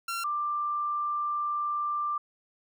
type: tone pair in turn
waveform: sawtooth / sine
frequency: 1368 / 1183.5 Hz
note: F6 / D6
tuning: -36 / +13 cents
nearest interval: minor third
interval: 251 cents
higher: first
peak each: -27 dBFS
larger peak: neither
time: 0.08-0.24 / 0.24-2.18 s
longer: second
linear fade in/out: 5 ms
effects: none